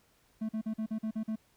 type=tone bursts; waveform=triangle; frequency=219.2 Hz; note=A3; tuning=6 cents flat; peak=-29 dBFS; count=8; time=0.41-1.359 s; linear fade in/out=10 ms; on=81 ms; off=43 ms; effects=pink hiss -68 dBFS RMS until 1.56 s